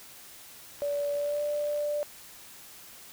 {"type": "click train", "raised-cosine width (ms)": 0.2, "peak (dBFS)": -34, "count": 68, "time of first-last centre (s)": [0.79, 1.807], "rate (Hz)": 65.9}
{"type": "tone with pitch glide", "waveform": "sine", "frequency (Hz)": [576, 589.1], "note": ["D5", "D5"], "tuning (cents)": [-34, 5], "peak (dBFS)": -27, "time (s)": [0.82, 2.03], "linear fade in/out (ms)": 0, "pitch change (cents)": 39, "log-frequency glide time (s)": [1.13, 1.43]}
{"effects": ["white hiss -49 dBFS RMS until 3.12 s"]}